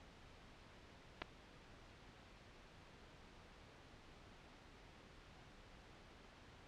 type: clicks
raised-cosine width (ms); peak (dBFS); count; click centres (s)
0.3; -27; 2; 1.218 / 1.221
effects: pink hiss -61 dBFS RMS until 6.67 s + low-pass 4000 Hz 12 dB/octave